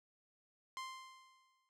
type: tone with exponential decay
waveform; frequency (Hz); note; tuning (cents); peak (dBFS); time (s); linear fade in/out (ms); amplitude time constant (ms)
sawtooth; 1046.5; C6; 0; -37; 0.77-1.69; 0; 200
effects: low-pass 8000 Hz 12 dB/octave